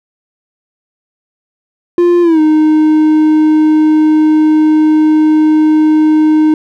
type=tone with pitch glide; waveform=triangle; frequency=349.2 to 309.3 Hz; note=F4 to D#4; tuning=0 to -10 cents; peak=-3 dBFS; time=1.98-6.54 s; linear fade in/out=2 ms; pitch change=-210 cents; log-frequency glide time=2.22-2.4 s; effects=none